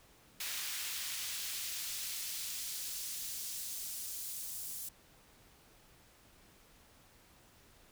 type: noise with high-pass filter sweep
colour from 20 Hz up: pink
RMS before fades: -41 dBFS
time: 0.4-4.89 s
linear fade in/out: 5 ms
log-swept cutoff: 2200 to 8300 Hz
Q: 0.75
effects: pink hiss -63 dBFS RMS until 7.91 s